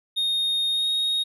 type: tone with pitch glide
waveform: triangle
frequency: 3701 to 3738 Hz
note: A#7 to A#7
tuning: -13 to +4 cents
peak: -20 dBFS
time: 0.16-1.24 s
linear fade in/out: 20 ms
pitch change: +17 cents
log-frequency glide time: 0.7-0.89 s
effects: none